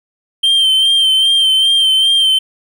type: tone with vibrato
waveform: triangle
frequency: 3136 Hz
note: G7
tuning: in tune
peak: -7 dBFS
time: 0.43-2.39 s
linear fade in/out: 10 ms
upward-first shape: sine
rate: 2.5 Hz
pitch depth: 33 cents each way
effects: none